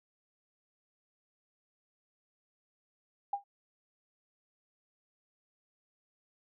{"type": "tone with exponential decay", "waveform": "sine", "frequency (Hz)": 804, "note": "G5", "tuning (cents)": 44, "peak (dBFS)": -26, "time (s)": [3.33, 3.44], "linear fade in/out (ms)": 5, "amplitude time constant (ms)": 22, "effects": []}